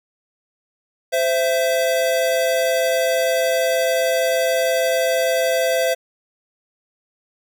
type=tone pair together; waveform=square; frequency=518.5 / 665 Hz; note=C5 / E5; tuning=-16 / +15 cents; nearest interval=major third; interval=431 cents; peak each=-20 / -20 dBFS; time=1.12-5.95 s; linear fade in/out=20 ms; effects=none